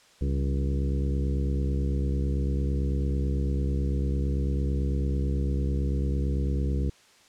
harmonic tone with a mistuned harmonic, 69 Hz, C#2, 7 cents flat, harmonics 1 / 2 / 3 / 4 / 5 / 6 / 7, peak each -25 / -31 / -35 / -37 / -39 / -41 / -42 dBFS, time 0.21-6.9 s, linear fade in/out 5 ms, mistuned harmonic 3, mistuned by -72 cents, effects white hiss -57 dBFS RMS until 7.28 s + low-pass 7000 Hz 12 dB/octave

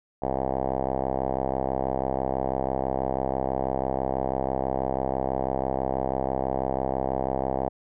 5% pulse tone with low-pass filter, 66.1 Hz, C2, 18 cents sharp, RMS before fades -27 dBFS, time 0.22-7.69 s, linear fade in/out 5 ms, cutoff 750 Hz, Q 2.8, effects none

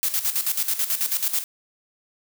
blue noise with tremolo, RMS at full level -22 dBFS, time 0.03-1.44 s, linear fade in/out 0 ms, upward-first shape square, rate 9.2 Hz, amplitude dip 70%, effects none

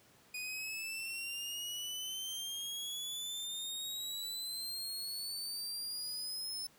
sawtooth exponential sweep, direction up, 2473 to 5274 Hz, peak -36 dBFS, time 0.34-6.67 s, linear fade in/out 5 ms, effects pink hiss -64 dBFS RMS until 6.78 s + high-pass 100 Hz 12 dB/octave

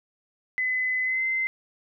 sine tone with pitch glide, 2020 to 2068 Hz, B6 to C7, +39 to -21 cents, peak -23 dBFS, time 0.58-1.47 s, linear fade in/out 0 ms, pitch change +40 cents, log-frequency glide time 1.02-1.24 s, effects none

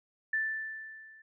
sine tone with level ramp, 1763 Hz, A6, 3 cents sharp, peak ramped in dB -26 to -53 dBFS, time 0.33-1.22 s, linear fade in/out 5 ms, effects none

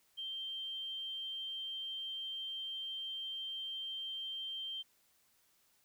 sine tone, 3147 Hz, G7, 6 cents sharp, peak -39 dBFS, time 0.17-4.83 s, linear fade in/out 20 ms, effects white hiss -72 dBFS RMS until 5.84 s

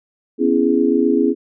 sine chord, C# minor seventh, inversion third, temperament just, 249.5 / 277.2 / 332.6 / 415.8 Hz, B3 / C#4 / E4 / G#4, +18 / 0 / +16 / +2 cents, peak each -18 dBFS, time 0.38-1.35 s, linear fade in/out 50 ms, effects none

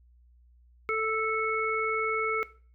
harmonic tone, 440 Hz, A4, in tune, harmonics 1 / 3 / 5, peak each -30 / -30 / -30 dBFS, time 0.89-2.43 s, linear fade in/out 0 ms, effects noise-tail reverb RT60 0.4 s tail -17 dB re dry + added 60 Hz sine -56 dBFS peak until 2.74 s

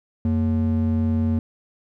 triangle ring-modulated tone, 160 Hz, D#3, 49 cents sharp, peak -13 dBFS, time 0.25-1.39 s, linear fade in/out 2 ms, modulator 70.5 Hz, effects none

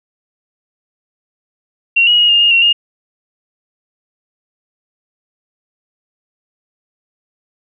sine tone with pitch steps, 2748 / 2900 / 2881 / 2823 / 2842 / 2738 / 2838 Hz, F7 / F#7 / F#7 / F7 / F7 / F7 / F7, -29 / -35 / -47 / +18 / +30 / -35 / +27 cents, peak -7 dBFS, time 1.96-2.73 s, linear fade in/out 10 ms, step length 110 ms, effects none

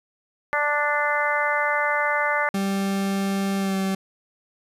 harmonic tone, 293.7 Hz, D4, in tune, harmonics 2 / 3 / 4 / 5 / 6 / 7, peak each -27 / -27 / -27 / -27 / -27 / -27 dBFS, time 0.53-2.49 s, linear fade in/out 0 ms
40% pulse tone with pitch glide, 196 to 192.52 Hz, G3 to G3, 0 to -31 cents, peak -21 dBFS, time 2.54-3.95 s, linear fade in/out 5 ms, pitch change -31 cents, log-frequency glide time 3.58-3.76 s
effects resampled to 32000 Hz + 9-bit

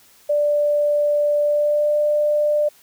sine tone with pitch glide, 588 to 595.2 Hz, D5 to D5, +2 to +23 cents, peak -15 dBFS, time 0.29-2.69 s, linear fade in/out 10 ms, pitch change +21 cents, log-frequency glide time 1.41-1.95 s, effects white hiss -52 dBFS RMS until 2.82 s

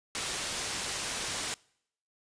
white low-pass noise, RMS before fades -35 dBFS, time 0.15-1.54 s, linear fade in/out 0 ms, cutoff 8300 Hz, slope 12 dB/octave, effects noise-tail reverb RT60 0.7 s tail -25 dB re dry + resampled to 22050 Hz

